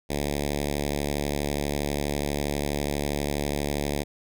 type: tone with notch filter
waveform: 5% pulse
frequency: 72.3 Hz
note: D2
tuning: 27 cents flat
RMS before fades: -28 dBFS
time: 0.09-4.04 s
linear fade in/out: 20 ms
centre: 1200 Hz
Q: 0.83
effects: none